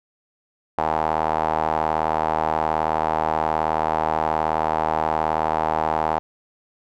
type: tone with band-pass filter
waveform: sawtooth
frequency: 78.8 Hz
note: D#2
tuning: 23 cents sharp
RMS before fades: -22 dBFS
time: 0.78-6.19 s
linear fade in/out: 0 ms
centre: 830 Hz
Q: 3.8
effects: none